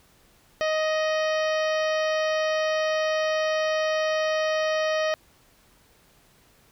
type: harmonic tone with a mistuned harmonic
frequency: 625 Hz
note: D#5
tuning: 8 cents sharp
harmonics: 1 / 2 / 3 / 4 / 5 / 6 / 7 / 8 / 9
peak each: -23 / -32 / -31 / -37 / -37 / -43 / -43 / -44 / -42 dBFS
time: 0.61-5.14 s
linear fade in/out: 0 ms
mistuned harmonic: 5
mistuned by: -26 cents
effects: pink hiss -59 dBFS RMS until 6.71 s